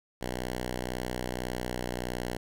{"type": "tone with pitch glide", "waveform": "5% pulse", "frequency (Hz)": [62, 61.08], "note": ["B1", "B1"], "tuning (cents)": [7, -18], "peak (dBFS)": -21, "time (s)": [0.21, 2.37], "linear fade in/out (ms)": 5, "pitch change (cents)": -25, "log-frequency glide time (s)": [1.28, 2.2], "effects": []}